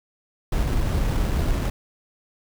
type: noise with sample-and-hold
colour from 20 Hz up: brown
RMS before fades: -22 dBFS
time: 0.52-1.7 s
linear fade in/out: 5 ms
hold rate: 4410 Hz
effects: none